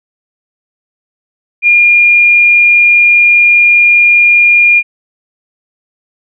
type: tone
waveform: sine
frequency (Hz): 2415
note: D7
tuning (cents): +48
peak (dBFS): -3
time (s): 1.62-4.83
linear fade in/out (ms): 50
effects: none